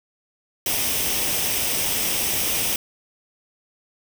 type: noise with comb filter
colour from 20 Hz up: white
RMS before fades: -23 dBFS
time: 0.66-2.76 s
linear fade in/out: 2 ms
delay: 0.35 ms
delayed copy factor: +0.5
effects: none